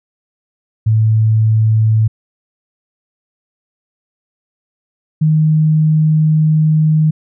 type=tone pair in turn; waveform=sine; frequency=110 / 155.56 Hz; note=A2 / D#3; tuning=0 / 0 cents; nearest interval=tritone; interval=600 cents; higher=second; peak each=-8 dBFS; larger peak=neither; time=0.86-2.08 / 5.21-7.11 s; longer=second; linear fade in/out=10 ms; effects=none